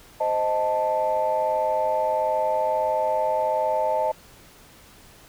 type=chord; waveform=sine; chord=A diminished; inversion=first; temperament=equal with one note detuned; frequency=520.8 / 622.3 / 880 Hz; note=C5 / Eb5 / A5; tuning=-8 / 0 / 0 cents; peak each=-27 / -23 / -23 dBFS; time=0.2-4.12 s; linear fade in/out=10 ms; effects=tanh soft clip ceiling -13 dBFS + pink hiss -50 dBFS RMS until 5.28 s